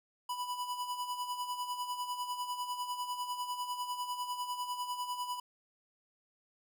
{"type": "tone with tremolo", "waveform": "square", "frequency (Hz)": 987.8, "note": "B5", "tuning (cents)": 0, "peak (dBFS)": -34, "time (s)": [0.29, 5.4], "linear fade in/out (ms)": 5, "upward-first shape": "sine", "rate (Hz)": 10, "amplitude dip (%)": 60, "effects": []}